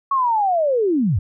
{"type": "linear sweep", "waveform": "sine", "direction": "down", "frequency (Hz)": [1118, 75.9], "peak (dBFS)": -15, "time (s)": [0.11, 1.19], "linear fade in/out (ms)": 5, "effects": []}